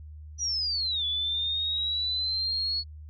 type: linear two-way sweep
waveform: sine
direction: down then up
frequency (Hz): 5900 to 3427 to 4386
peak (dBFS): -26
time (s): 0.38-2.84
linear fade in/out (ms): 50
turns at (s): 1.05
effects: added 76 Hz sine -41 dBFS peak until 3.09 s